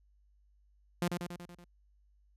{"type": "tone with echo", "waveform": "sawtooth", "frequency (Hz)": 174.9, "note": "F3", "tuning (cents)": 3, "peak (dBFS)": -25, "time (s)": [1.02, 1.08], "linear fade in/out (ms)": 2, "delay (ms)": 94, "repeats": 6, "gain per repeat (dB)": -4, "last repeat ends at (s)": 1.644, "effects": ["added 50 Hz sine -64 dBFS peak until 2.36 s", "resampled to 32000 Hz"]}